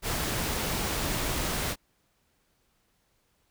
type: noise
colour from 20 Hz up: pink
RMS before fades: -30 dBFS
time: 0.02-1.76 s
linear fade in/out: 50 ms
effects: pink hiss -71 dBFS RMS until 3.5 s